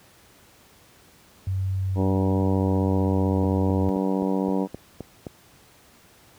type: tone with pitch glide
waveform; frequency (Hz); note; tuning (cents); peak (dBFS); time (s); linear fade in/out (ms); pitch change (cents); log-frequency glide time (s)
sine; 95.2 to 90.22; F#2 to F#2; +50 to -43; -22; 1.47-3.89; 0; -93; 2.1-3.3
type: harmonic tone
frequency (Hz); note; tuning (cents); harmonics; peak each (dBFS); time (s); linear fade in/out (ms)
95.6; G2; -43; 2 / 3 / 4 / 5 / 6 / 7 / 8 / 9 / 10; -25 / -26 / -31 / -30 / -34 / -39 / -38 / -39 / -36; 1.95-4.68; 50
type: click train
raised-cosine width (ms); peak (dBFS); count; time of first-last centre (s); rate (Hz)
2; -19; 8; 3.44-5.268; 3.83
effects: pink hiss -54 dBFS RMS until 6.38 s + high-pass 60 Hz 12 dB/octave